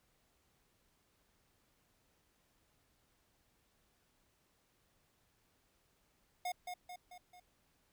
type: tone with echo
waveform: square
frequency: 720 Hz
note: F#5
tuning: 47 cents flat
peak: -37 dBFS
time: 6.45-6.52 s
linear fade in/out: 5 ms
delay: 220 ms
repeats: 4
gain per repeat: -5 dB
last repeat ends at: 7.4 s
effects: pink hiss -75 dBFS RMS until 7.92 s